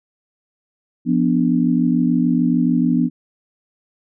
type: chord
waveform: sine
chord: B diminished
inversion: second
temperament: equal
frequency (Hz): 174.61 / 246.9 / 293.7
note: F3 / B3 / D4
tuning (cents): 0 / 0 / 0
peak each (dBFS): -19 / -16 / -20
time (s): 1.05-3.1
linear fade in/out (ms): 50
effects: none